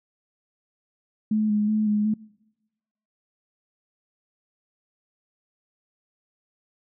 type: tone with vibrato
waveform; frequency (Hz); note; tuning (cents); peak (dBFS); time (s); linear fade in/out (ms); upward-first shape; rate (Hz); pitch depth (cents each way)
sine; 212.2; G#3; +38; -19; 1.31-2.14; 5; square; 2.7; 22
effects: noise-tail reverb RT60 1.0 s tail -24 dB re dry